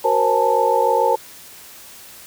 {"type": "tone cluster", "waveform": "sine", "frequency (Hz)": [374.7, 471.5, 534, 847, 894], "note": ["F#4", "A#4", "C5", "G#5", "A5"], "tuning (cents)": [22, 20, 35, 34, 27], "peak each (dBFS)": [-26, -19, -20, -22, -18], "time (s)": [0.04, 1.16], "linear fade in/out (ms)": 10, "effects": ["white hiss -41 dBFS RMS until 2.26 s"]}